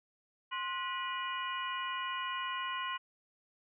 harmonic tone with a mistuned harmonic, 487.3 Hz, B4, 23 cents flat, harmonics 2 / 3 / 4 / 5 / 6, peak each -37 / -43 / -43 / -46 / -42 dBFS, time 0.51-2.98 s, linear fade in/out 20 ms, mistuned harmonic 2, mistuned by +130 cents, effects none

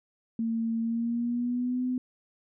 sine tone with pitch glide, 227.4 to 252.3 Hz, A#3 to B3, -43 to +37 cents, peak -26 dBFS, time 0.39-1.98 s, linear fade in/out 2 ms, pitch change +180 cents, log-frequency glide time 0.8-1.83 s, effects none

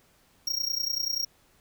square tone with amplitude modulation, 5588 Hz, F8, in tune, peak -24 dBFS, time 0.47-1.25 s, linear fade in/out 5 ms, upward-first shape sine, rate 30.3 Hz, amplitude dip 85%, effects pink hiss -63 dBFS RMS until 1.6 s

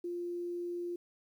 sine tone, 349.2 Hz, F4, in tune, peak -35 dBFS, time 0.04-0.96 s, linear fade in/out 5 ms, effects 11-bit

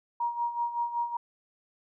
sine tone with tremolo, 947 Hz, A#5, 27 cents sharp, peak -25 dBFS, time 0.2-1.17 s, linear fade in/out 5 ms, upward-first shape sine, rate 5.3 Hz, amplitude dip 70%, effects none

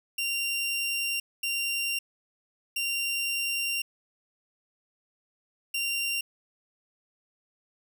sawtooth tone bursts at uneven times, 2770 Hz, F7, 15 cents flat, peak -24 dBFS, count 4, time 0.18-1.2 / 1.43-1.99 / 2.76-3.82 / 5.74-6.21 s, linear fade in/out 5 ms, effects none

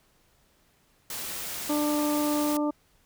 white noise, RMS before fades -35 dBFS, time 1.1-2.57 s, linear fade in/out 2 ms
harmonic tone, 296.8 Hz, D4, 18 cents sharp, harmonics 1 / 2 / 3 / 4, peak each -25 / -31 / -35 / -37 dBFS, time 1.69-2.71 s, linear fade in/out 10 ms
effects pink hiss -65 dBFS RMS until 3.05 s

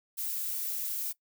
violet noise, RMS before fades -34 dBFS, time 0.17-1.13 s, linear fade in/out 20 ms, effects noise-tail reverb RT60 0.1 s tail -20 dB re dry

